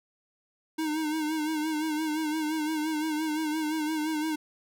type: tone with vibrato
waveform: square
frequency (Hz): 310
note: D#4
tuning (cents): -6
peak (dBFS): -28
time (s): 0.78-4.36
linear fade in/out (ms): 10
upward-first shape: sine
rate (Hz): 5.8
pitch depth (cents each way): 53
effects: none